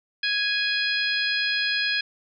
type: harmonic tone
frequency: 830.6 Hz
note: G#5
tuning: in tune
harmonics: 2 / 3 / 4 / 5 / 6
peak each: -26 / -28 / -29 / -30 / -31 dBFS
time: 0.23-2.01 s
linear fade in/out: 5 ms
effects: none